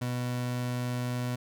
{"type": "tone", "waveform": "30% pulse", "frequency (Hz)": 123.47, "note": "B2", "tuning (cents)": 0, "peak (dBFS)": -27, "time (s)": [0.01, 1.36], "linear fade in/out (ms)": 10, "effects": []}